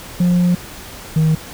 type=tone pair in turn; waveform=sine; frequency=177.3 / 157.96 Hz; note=F3 / D#3; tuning=+26 / +26 cents; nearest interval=major second; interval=200 cents; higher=first; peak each=-8 dBFS; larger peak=neither; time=0.2-0.55 / 1.16-1.35 s; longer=first; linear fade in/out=5 ms; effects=tanh soft clip ceiling -10 dBFS + pink hiss -34 dBFS RMS until 1.53 s